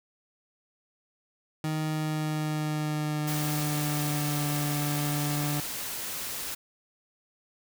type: tone with pitch glide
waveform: 30% pulse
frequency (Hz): 155.56 to 146.83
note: D#3 to D3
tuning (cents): 0 to 0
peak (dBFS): -25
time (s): 1.64-5.6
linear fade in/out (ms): 2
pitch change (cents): -100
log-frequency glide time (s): 1.83-4.45
type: noise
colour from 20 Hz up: white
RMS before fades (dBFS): -35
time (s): 3.27-6.55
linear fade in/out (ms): 10
effects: none